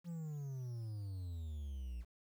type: exponential sweep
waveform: triangle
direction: down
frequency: 175.5 to 57.1 Hz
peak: -39 dBFS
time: 0.04-2.05 s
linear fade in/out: 50 ms
effects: 11-bit